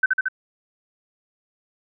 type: tone with echo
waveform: sine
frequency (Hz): 1529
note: G6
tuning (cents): -44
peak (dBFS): -13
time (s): 0.03-0.06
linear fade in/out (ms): 5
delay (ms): 75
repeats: 3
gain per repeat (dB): -2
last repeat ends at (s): 0.285
effects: none